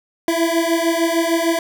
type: beating tone pair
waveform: 25% pulse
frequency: 329.6 / 336.2 Hz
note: E4 / E4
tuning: 0 / +34 cents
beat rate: 6.6 Hz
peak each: -15 dBFS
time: 0.28-1.59 s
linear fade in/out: 2 ms
effects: none